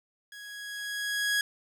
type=tone with level ramp; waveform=sawtooth; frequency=1661.2 Hz; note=G#6; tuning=in tune; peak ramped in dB=-40 to -20 dBFS; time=0.32-1.41 s; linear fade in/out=2 ms; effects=low-pass 12000 Hz 12 dB/octave + 10-bit